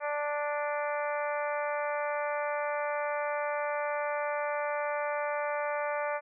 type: harmonic tone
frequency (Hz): 293.7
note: D4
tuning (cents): 0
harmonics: 2 / 3 / 4 / 5 / 6 / 7 / 8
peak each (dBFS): -32 / -36 / -38 / -40 / -42 / -43 / -44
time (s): 0-6.21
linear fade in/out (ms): 50
effects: none